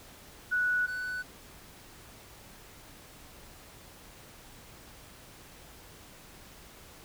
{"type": "tone pair in turn", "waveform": ["sine", "triangle"], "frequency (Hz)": [1474, 1491.1], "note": ["F#6", "F#6"], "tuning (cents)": [-7, 13], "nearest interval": "unison", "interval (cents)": 20, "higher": "second", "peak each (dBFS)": [-25, -31], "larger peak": "first", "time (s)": [[0.51, 0.87], [0.87, 1.23]], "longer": "neither", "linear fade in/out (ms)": 20, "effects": ["pink hiss -52 dBFS RMS until 7.04 s"]}